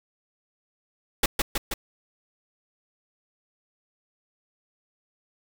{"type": "noise with echo", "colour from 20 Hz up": "pink", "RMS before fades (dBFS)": -20, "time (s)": [1.23, 1.26], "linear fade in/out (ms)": 5, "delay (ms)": 160, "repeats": 3, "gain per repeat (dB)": -3, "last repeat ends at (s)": 1.74, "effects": []}